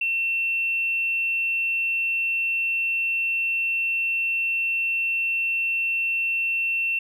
triangle tone with tanh clipping, 2700 Hz, E7, 41 cents sharp, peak -21 dBFS, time 0.01-6.99 s, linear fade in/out 5 ms, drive 2 dB, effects none

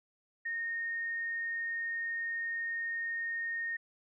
sine tone, 1846 Hz, A#6, 17 cents flat, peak -33 dBFS, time 0.45-3.77 s, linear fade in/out 10 ms, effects none

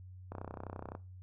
click train, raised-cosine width 1 ms, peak -28 dBFS, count 21, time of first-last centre 0.32-0.951 s, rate 31.7 Hz, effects noise-tail reverb RT60 0.3 s tail -19 dB re dry + added 92 Hz sine -48 dBFS peak until 1.22 s

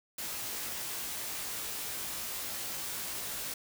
white noise with comb filter, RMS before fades -38 dBFS, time 0.18-3.54 s, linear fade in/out 5 ms, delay 18 ms, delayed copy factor +0.9, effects none

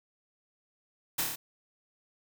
white noise with echo, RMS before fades -29 dBFS, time 1.18-1.22 s, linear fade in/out 10 ms, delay 28 ms, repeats 5, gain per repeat -2 dB, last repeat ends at 1.36 s, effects none

